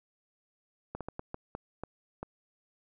slowing click train, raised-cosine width 1 ms, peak -23 dBFS, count 8, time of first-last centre 0.95-2.23 s, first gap 57 ms, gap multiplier 1.38, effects none

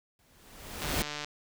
pink noise with exponential growth, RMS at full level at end -28 dBFS, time 0.19-1.02 s, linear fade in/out 1 ms, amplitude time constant 180 ms
click train, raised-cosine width 0.2 ms, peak -19 dBFS, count 64, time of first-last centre 0.82-1.246 s, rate 148 Hz
effects none

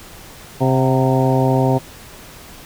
harmonic tone with a mistuned harmonic, 131.5 Hz, C3, 9 cents sharp, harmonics 1 / 2 / 3 / 4 / 5 / 6 / 7, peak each -16 / -19 / -21 / -22 / -23 / -24 / -24 dBFS, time 0.6-1.79 s, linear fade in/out 20 ms, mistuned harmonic 6, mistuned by -66 cents, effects pink hiss -39 dBFS RMS until 2.65 s

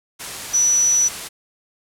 sine tone in noise, 5920 Hz, F#8, in tune, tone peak -13 dBFS, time 0.53-1.09 s, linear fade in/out 20 ms, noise white, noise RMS -30 dBFS, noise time 0.19-1.29 s, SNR +14 dB, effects low-pass 11000 Hz 12 dB/octave

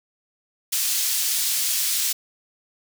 pink high-pass noise, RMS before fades -23 dBFS, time 0.72-2.13 s, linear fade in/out 10 ms, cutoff 4500 Hz, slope 12 dB/octave, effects none

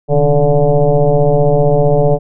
sine tone with frequency modulation, 293.7 Hz, D4, in tune, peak -7 dBFS, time 0.08-2.19 s, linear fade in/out 50 ms, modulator 143 Hz, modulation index 2.6, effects none

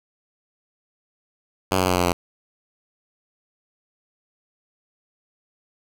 5% pulse tone with pitch steps, 94.1 / 92.38 / 90.68 / 89.02 / 87.39 Hz, F#2 / F#2 / F#2 / F2 / F2, +30 / -2 / -34 / +34 / +2 cents, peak -7 dBFS, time 1.71-2.13 s, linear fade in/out 10 ms, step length 84 ms, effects none

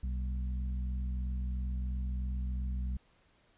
harmonic tone with a mistuned harmonic, 63 Hz, B1, 35 cents sharp, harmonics 1 / 2 / 3 / 4, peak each -32 / -48 / -45 / -53 dBFS, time 0.03-2.97 s, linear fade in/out 5 ms, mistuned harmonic 4, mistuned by -110 cents, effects pink hiss -68 dBFS RMS until 3.57 s + resampled to 8000 Hz

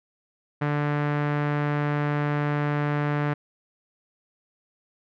sawtooth tone with low-pass filter, 146.83 Hz, D3, in tune, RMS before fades -25 dBFS, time 0.61-3.34 s, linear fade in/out 10 ms, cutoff 1800 Hz, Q 1.6, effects none

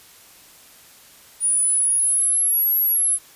sine linear two-way sweep, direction up then down, 9600 to 11640 to 10770 Hz, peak -16 dBFS, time 1.4-3.19 s, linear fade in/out 50 ms, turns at 2.78 s, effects white hiss -48 dBFS RMS until 3.35 s + resampled to 32000 Hz

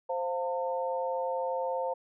sine chord, F major, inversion second, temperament equal with one note detuned, 523.3 / 698.5 / 902.1 Hz, C5 / F5 / A5, 0 / 0 / +43 cents, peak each -31 / -37 / -34 dBFS, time 0.09-1.94 s, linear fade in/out 10 ms, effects none

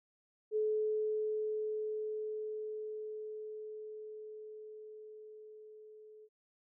sine tone with level ramp, 429.8 Hz, A4, 41 cents flat, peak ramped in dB -29 to -53 dBFS, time 0.51-6.29 s, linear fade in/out 50 ms, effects none

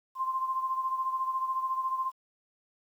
sine beating tone pair, 1046.5 / 1060.5 Hz, C6 / C6, 0 / +23 cents, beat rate 14 Hz, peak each -29 / -36 dBFS, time 0.15-2.12 s, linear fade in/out 50 ms, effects 10-bit

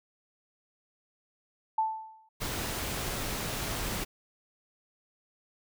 sine tone with exponential decay, 880 Hz, A5, in tune, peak -22 dBFS, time 1.78-2.29 s, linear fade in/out 5 ms, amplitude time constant 110 ms
pink noise, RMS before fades -34 dBFS, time 2.4-4.05 s, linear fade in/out 20 ms
effects none

